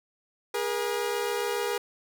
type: tone pair together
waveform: sawtooth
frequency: 410.7 / 477.7 Hz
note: G#4 / A#4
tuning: -19 / +42 cents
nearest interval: minor third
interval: 261 cents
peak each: -26 dBFS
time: 0.54-1.78 s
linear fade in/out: 5 ms
effects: 9-bit